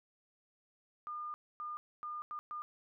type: tone bursts at uneven times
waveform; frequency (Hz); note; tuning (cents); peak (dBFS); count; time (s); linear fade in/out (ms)
sine; 1211; D#6; -47; -39; 5; 1.07-1.34 / 1.6-1.77 / 2.03-2.22 / 2.31-2.39 / 2.51-2.62; 0
effects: none